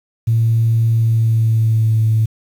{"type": "tone with pitch glide", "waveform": "sine", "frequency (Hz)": [114, 110.56], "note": ["A#2", "A2"], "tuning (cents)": [-38, 9], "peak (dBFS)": -10, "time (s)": [0.27, 2.26], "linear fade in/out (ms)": 10, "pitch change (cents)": -53, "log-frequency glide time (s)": [0.93, 2], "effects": ["tanh soft clip ceiling -6 dBFS", "7-bit"]}